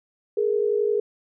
sine tone pair together, 416.5 / 467.8 Hz, G#4 / A#4, +5 / +6 cents, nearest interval major second, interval 201 cents, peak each -21 / -24 dBFS, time 0.37-1 s, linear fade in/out 5 ms, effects none

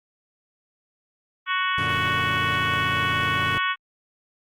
harmonic tone, 371.1 Hz, F#4, 5 cents sharp, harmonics 3 / 4 / 5 / 6 / 7 / 8 / 9, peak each -25 / -27 / -29 / -31 / -32 / -33 / -34 dBFS, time 1.46-3.76 s, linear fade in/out 50 ms
sawtooth chord, Gb augmented, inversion none, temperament equal, 92.5 / 116.54 / 146.83 Hz, Gb2 / Bb2 / D3, 0 / 0 / 0 cents, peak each -29 dBFS, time 1.78-3.58 s, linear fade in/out 0 ms
effects Opus 32 kbps

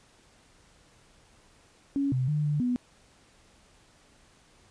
sine tone with pitch steps, 278.9 / 128.8 / 150.1 / 148 / 246.7 Hz, C#4 / C3 / D3 / D3 / B3, +11 / -27 / +38 / +14 / -2 cents, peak -24 dBFS, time 1.96-2.76 s, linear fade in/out 0 ms, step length 160 ms, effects pink hiss -60 dBFS RMS until 4.7 s + resampled to 22050 Hz

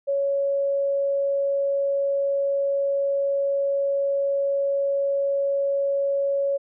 sine tone, 557 Hz, C#5, 8 cents sharp, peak -20 dBFS, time 0.07-6.58 s, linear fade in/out 20 ms, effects none

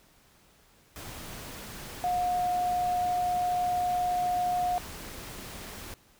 sine tone in noise, 718 Hz, F5, 48 cents sharp, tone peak -25 dBFS, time 2.04-4.78 s, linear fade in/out 0 ms, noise pink, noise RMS -42 dBFS, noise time 0.96-5.94 s, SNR +14 dB, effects pink hiss -61 dBFS RMS until 6.19 s

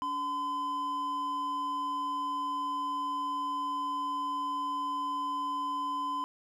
triangle tone pair together, 286 / 1019.2 Hz, D4 / C6, -46 / -46 cents, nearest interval octave + minor seventh, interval 2200 cents, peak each -40 / -29 dBFS, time 0.02-6.24 s, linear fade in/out 0 ms, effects none

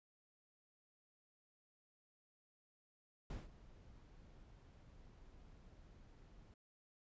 brown noise with ADSR envelope, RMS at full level -44 dBFS, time 3.3-6.54 s, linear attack 4 ms, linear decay 170 ms, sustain -17 dB, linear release 3 ms, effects resampled to 16000 Hz

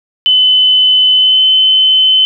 sine tone with pitch glide, 3025 to 3051 Hz, F#7 to G7, +38 to -48 cents, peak -5 dBFS, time 0.26-2.25 s, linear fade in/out 0 ms, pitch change +14 cents, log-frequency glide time 1.14-1.43 s, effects none

